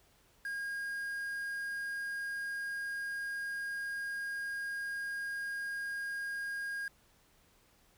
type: tone with quantisation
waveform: triangle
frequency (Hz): 1626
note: G#6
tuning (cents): -37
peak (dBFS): -34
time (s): 0.45-6.88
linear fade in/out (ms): 2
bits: 9
effects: pink hiss -67 dBFS RMS until 7.97 s